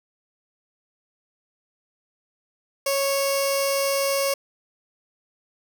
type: tone with notch filter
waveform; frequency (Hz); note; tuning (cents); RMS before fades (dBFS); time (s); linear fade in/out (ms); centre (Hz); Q
15% pulse; 552; C#5; -7; -23; 2.86-4.34; 5; 1500; 0.65
effects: none